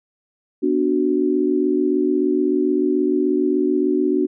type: chord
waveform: sine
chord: B minor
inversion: none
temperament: equal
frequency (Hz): 246.9 / 293.7 / 370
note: B3 / D4 / F#4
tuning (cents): 0 / 0 / 0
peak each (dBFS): -23 / -19 / -19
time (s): 0.62-4.27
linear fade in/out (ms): 20
effects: none